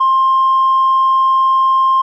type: tone with tanh clipping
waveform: triangle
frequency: 1058 Hz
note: C6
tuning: 19 cents sharp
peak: -9 dBFS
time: 0-2.02 s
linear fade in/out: 10 ms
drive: 5 dB
effects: none